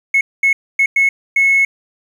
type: tone bursts at uneven times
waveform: triangle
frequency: 2189 Hz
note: C#7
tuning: 22 cents flat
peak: -6 dBFS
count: 5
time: 0.14-0.21 / 0.43-0.53 / 0.79-0.86 / 0.96-1.09 / 1.36-1.65 s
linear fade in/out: 5 ms
effects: tanh soft clip ceiling -6 dBFS + 8-bit